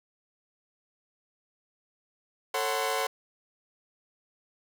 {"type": "tone cluster", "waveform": "sawtooth", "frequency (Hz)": [444.5, 548, 743, 1028], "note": ["A4", "C#5", "F#5", "C6"], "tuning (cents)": [18, -20, 7, -31], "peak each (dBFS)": -29, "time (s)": [2.54, 3.07], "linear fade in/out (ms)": 5, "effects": []}